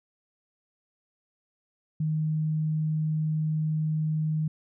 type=tone; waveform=sine; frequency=155.56 Hz; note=D#3; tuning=in tune; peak=-24 dBFS; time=2-4.48 s; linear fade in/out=5 ms; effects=none